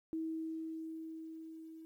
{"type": "tone with level ramp", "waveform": "sine", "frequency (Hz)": 321.6, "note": "E4", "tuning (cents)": -43, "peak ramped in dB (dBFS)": [-35, -49], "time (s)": [0.13, 1.85], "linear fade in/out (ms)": 0, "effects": ["12-bit"]}